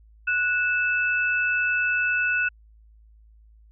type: tone pair together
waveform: sine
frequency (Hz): 1473 / 2625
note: F#6 / E7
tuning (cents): -8 / -8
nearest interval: minor seventh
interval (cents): 1000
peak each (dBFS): -22 / -25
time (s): 0.27-2.49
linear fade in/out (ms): 10
effects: added 54 Hz sine -50 dBFS peak until 3.71 s